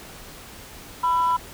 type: tone pair together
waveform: sine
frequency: 993 / 1345.7 Hz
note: B5 / E6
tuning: +9 / +35 cents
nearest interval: perfect fourth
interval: 526 cents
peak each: -17 / -27 dBFS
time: 1.03-1.37 s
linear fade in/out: 10 ms
effects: tanh soft clip ceiling -14 dBFS + pink hiss -42 dBFS RMS until 1.53 s